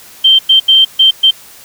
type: tone bursts at uneven times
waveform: sine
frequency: 3136 Hz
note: G7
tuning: in tune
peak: -3 dBFS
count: 5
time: 0.24-0.39 / 0.49-0.6 / 0.68-0.85 / 0.99-1.11 / 1.23-1.31 s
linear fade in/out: 10 ms
effects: white hiss -37 dBFS RMS until 1.64 s